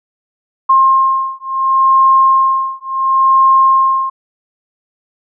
sine beating tone pair, 1064 / 1064.71 Hz, C6 / C6, +29 / +30 cents, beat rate 0.71 Hz, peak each -11 dBFS, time 0.69-4.1 s, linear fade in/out 10 ms, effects none

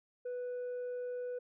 sine tone, 493.9 Hz, B4, in tune, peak -34 dBFS, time 0.25-1.39 s, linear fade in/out 10 ms, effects tanh soft clip ceiling -36 dBFS

